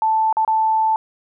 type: tone with dropouts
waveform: sine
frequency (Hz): 880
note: A5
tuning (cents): 0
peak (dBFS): -14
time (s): 0.02-0.96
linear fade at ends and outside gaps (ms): 1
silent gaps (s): 0.327-0.369 / 0.449-0.477
effects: none